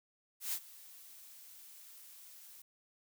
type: noise with ADSR envelope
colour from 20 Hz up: blue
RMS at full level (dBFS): -35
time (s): 0.4-2.62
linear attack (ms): 130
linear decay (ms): 61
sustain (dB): -20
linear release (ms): 4
effects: none